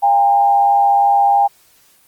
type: tone with frequency modulation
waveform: sine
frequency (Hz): 804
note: G5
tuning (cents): +44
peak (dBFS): -9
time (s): 0.02-1.48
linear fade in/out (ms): 20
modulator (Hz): 103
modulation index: 0.5
effects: white hiss -52 dBFS RMS until 2.07 s + Opus 24 kbps